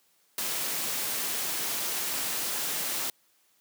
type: noise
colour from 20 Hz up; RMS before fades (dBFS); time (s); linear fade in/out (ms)
white; -31; 0.38-3.1; 2
effects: white hiss -67 dBFS RMS until 3.6 s + high-pass 150 Hz 12 dB/octave